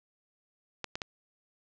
clicks, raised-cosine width 0.2 ms, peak -17 dBFS, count 3, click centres 0.843 / 0.955 / 1.018 s, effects low-pass 7000 Hz 12 dB/octave

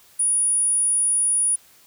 sine tone, 9700 Hz, D#9, 45 cents flat, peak -17 dBFS, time 0.19-1.56 s, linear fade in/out 10 ms, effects white hiss -53 dBFS RMS until 1.86 s

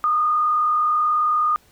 sine tone with frequency modulation, 1224 Hz, D#6, 29 cents flat, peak -16 dBFS, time 0.04-1.56 s, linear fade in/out 0 ms, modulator 41.4 Hz, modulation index 0.51, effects pink hiss -56 dBFS RMS until 1.71 s

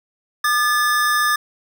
square tone pair together, 1209 / 1725.7 Hz, D6 / A6, +50 / -34 cents, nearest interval tritone, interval 616 cents, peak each -19 dBFS, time 0.44-1.36 s, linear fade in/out 5 ms, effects none

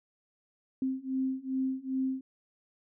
sine beating tone pair, 261.6 / 264.1 Hz, C4 / C4, 0 / +16 cents, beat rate 2.5 Hz, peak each -33 / -32 dBFS, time 0.82-2.21 s, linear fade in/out 2 ms, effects none

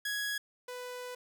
sawtooth tone pair in turn, 1667 / 496.6 Hz, G#6 / B4, +6 / +9 cents, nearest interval octave + major sixth, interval 2097 cents, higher first, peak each -29 / -36 dBFS, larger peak first, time 0.05-0.38 / 0.68-1.15 s, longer second, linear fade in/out 5 ms, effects none

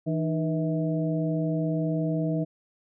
harmonic tone with a mistuned harmonic, 161.7 Hz, E3, 33 cents flat, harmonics 1 / 2 / 3 / 4, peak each -26 / -29 / -36 / -33 dBFS, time 0.06-2.45 s, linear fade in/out 20 ms, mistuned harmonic 2, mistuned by -89 cents, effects none

